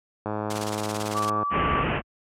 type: click train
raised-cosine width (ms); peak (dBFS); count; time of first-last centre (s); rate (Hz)
1; -15; 125; 0.26-1.43; 106
type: noise with tremolo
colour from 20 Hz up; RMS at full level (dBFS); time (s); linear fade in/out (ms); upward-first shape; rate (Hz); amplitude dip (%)
white; -31; 0.5-1.3; 5; square; 18; 65
type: tone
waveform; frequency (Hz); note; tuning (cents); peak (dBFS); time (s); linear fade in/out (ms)
sine; 1155; D6; -29; -24; 1.14-1.84; 20
type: low-pass noise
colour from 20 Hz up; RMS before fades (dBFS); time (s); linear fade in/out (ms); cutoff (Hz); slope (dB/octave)
pink; -25; 1.5-2.02; 50; 3000; 96
effects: high-pass 60 Hz 12 dB/octave + low-pass 8000 Hz 12 dB/octave